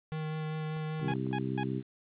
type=tone with vibrato; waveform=square; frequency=155.9 Hz; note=D#3; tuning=4 cents sharp; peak=-34 dBFS; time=0.12-1.12 s; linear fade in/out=0 ms; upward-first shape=sine; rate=5.1 Hz; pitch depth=10 cents each way
type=clicks; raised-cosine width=1 ms; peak=-38 dBFS; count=6; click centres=0.768 / 0.997 / 1.048 / 1.156 / 1.266 / 1.313 s
type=harmonic tone; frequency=65.41 Hz; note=C2; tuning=in tune; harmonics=2 / 3 / 4 / 5 / 6; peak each=-35 / -37 / -38 / -39 / -40 dBFS; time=1-1.83 s; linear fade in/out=50 ms
type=tone bursts; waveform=sawtooth; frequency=830.6 Hz; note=G#5; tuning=in tune; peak=-30 dBFS; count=3; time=1.08-1.634 s; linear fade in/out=2 ms; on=58 ms; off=190 ms
effects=resampled to 8000 Hz + 10-bit